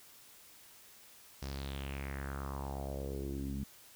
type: tone with low-pass filter sweep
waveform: sawtooth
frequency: 68.6 Hz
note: C#2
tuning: 17 cents flat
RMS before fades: -40 dBFS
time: 1.42-3.64 s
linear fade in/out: 5 ms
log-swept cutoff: 5600 to 210 Hz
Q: 4
effects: white hiss -58 dBFS RMS until 3.95 s